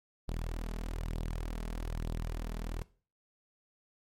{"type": "tone with flanger", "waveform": "sawtooth", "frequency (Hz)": 40.41, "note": "E1", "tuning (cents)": -34, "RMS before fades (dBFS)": -37, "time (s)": [0.28, 2.82], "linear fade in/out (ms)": 0, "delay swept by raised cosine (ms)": [0.22, 4.72], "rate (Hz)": 1.1, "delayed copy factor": 0.55, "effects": ["noise-tail reverb RT60 0.4 s tail -19 dB re dry", "MP3 64 kbps"]}